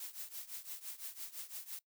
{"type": "noise with tremolo", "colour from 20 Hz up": "blue", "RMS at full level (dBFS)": -43, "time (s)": [0, 1.79], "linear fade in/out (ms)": 2, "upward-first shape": "triangle", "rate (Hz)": 5.9, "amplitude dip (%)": 90, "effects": ["noise-tail reverb RT60 0.1 s tail -20 dB re dry"]}